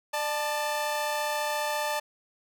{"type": "tone pair together", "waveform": "sawtooth", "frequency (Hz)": [598.2, 880], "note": ["D5", "A5"], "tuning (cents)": [32, 0], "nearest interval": "perfect fifth", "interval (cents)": 668, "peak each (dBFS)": [-27, -26], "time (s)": [0.13, 2], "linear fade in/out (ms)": 10, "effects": []}